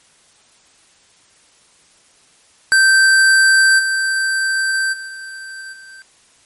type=tone with level steps; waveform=square; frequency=1559 Hz; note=G6; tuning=10 cents flat; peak=-9 / -16 / -28 / -30 / -37 dBFS; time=2.72-6.02 s; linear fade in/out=0 ms; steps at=3.78 / 4.92 / 5.07 / 5.72 s; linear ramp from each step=20 ms; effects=white hiss -52 dBFS RMS until 6.45 s + MP3 48 kbps